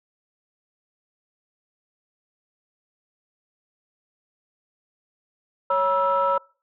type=tone cluster; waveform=sine; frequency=554 / 962 / 1320 Hz; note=C#5 / B5 / E6; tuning=-1 / -46 / +2 cents; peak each=-22 dBFS; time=5.7-6.38 s; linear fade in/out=5 ms; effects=noise-tail reverb RT60 0.4 s tail -25 dB re dry + tanh soft clip ceiling -11 dBFS